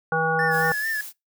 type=harmonic tone; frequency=161.3 Hz; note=E3; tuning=37 cents flat; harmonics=1 / 3 / 5 / 7 / 9; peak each=-29 / -26 / -25 / -30 / -24 dBFS; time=0.12-0.72 s; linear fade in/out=2 ms
type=tone with vibrato; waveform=triangle; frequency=1748 Hz; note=A6; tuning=12 cents flat; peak=-22 dBFS; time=0.39-1.01 s; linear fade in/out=2 ms; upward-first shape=sine; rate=4.5 Hz; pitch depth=58 cents each way
type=noise; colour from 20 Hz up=blue; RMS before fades=-37 dBFS; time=0.5-1.13 s; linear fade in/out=50 ms
effects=noise-tail reverb RT60 0.2 s tail -24 dB re dry